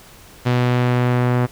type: tone with low-pass filter sweep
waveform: sawtooth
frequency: 123.47 Hz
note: B2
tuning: in tune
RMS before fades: -17 dBFS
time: 0.45-1.47 s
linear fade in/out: 20 ms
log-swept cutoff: 3700 to 1600 Hz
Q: 0.88
effects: pink hiss -44 dBFS RMS until 1.51 s